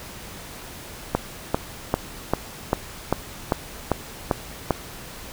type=click train; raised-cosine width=1 ms; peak=-4 dBFS; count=10; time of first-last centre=1.15-4.707 s; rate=2.53 Hz; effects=pink hiss -39 dBFS RMS until 5.32 s